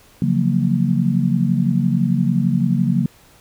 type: chord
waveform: sine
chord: Gb major seventh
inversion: second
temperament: just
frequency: 138.75 / 173.43 / 185 / 231.2 Hz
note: Db3 / F3 / Gb3 / Bb3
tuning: +2 / -12 / 0 / -14 cents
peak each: -20 dBFS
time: 0.22-3.06 s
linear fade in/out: 2 ms
effects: pink hiss -50 dBFS RMS until 3.4 s

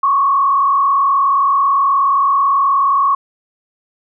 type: tone with frequency modulation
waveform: sine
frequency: 1108.7 Hz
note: C#6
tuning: in tune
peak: -10 dBFS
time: 0.03-3.15 s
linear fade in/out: 5 ms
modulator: 38.7 Hz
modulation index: 0.98
effects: none

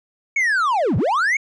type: linear two-way sweep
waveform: triangle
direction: down then up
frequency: 2251 to 85.4 to 2251 Hz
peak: -14 dBFS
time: 0.36-1.37 s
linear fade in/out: 5 ms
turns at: 0.97 s
effects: resampled to 22050 Hz

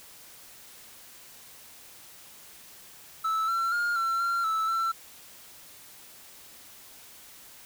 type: tone with pitch steps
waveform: triangle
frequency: 1311 / 1353 / 1415 / 1351 / 1376 / 1312 / 1343 Hz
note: E6 / E6 / F6 / E6 / F6 / E6 / E6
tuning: -10 / +45 / +22 / +42 / -26 / -9 / +32 cents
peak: -23 dBFS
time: 3.24-4.92 s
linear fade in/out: 10 ms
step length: 240 ms
effects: white hiss -50 dBFS RMS until 7.65 s

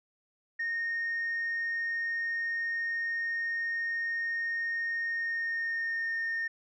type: tone with pitch glide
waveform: sine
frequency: 1847 to 1830 Hz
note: A#6 to A#6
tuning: -16 to -32 cents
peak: -28 dBFS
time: 0.59-6.48 s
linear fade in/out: 10 ms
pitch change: -16 cents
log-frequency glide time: 5.07-6.13 s
effects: tanh soft clip ceiling -27 dBFS

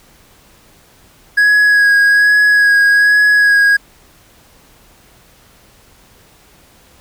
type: tone with vibrato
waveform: triangle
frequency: 1661.2 Hz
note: G#6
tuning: in tune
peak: -5 dBFS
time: 1.37-3.77 s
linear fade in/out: 10 ms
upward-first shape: sine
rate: 1.2 Hz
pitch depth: 19 cents each way
effects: pink hiss -47 dBFS RMS until 7 s

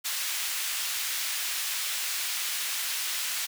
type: high-pass noise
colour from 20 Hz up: pink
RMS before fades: -31 dBFS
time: 0.04-3.47 s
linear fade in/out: 20 ms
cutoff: 2200 Hz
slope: 12 dB/octave
effects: none

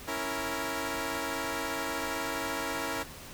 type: chord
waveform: 10% pulse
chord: A# diminished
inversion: first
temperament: equal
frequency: 277.2 / 329.6 / 466.2 Hz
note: C#4 / E4 / A#4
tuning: 0 / 0 / 0 cents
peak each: -28 dBFS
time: 0.07-3.04 s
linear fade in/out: 20 ms
effects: pink hiss -46 dBFS RMS until 3.33 s

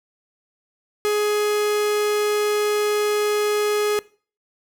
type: tone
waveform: 45% pulse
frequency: 418.4 Hz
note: G#4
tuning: 13 cents sharp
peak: -18 dBFS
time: 1.05-3.99 s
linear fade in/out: 0 ms
effects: noise-tail reverb RT60 0.4 s tail -21 dB re dry

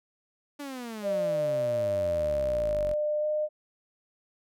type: exponential sweep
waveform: sawtooth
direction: down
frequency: 293.7 to 44.23 Hz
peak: -32 dBFS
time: 0.59-2.94 s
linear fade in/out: 10 ms
type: tone with pitch glide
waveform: sine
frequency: 601 to 607.3 Hz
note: D5 to D#5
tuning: +40 to -42 cents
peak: -25 dBFS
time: 1.02-3.49 s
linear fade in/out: 50 ms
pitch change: +18 cents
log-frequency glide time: 3.2-3.25 s
effects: none

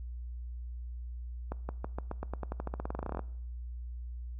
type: accelerating click train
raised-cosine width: 1 ms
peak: -22 dBFS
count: 24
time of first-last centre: 1.52-3.193 s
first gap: 170 ms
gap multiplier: 0.91
effects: noise-tail reverb RT60 0.7 s tail -21 dB re dry + added 60 Hz sine -38 dBFS peak until 4.39 s

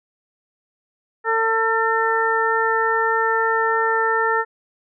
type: harmonic tone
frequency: 449.8 Hz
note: A4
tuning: 38 cents sharp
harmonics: 1 / 2 / 3 / 4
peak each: -22 / -22 / -22 / -22 dBFS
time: 1.24-4.45 s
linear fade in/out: 50 ms
effects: none

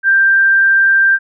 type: tone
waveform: sine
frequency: 1579 Hz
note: G6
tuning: 12 cents sharp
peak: -7 dBFS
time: 0.03-1.19 s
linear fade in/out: 50 ms
effects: none

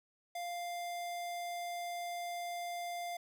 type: tone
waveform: square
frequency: 698 Hz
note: F5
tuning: 1 cent flat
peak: -39 dBFS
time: 0.35-3.17 s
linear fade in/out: 5 ms
effects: none

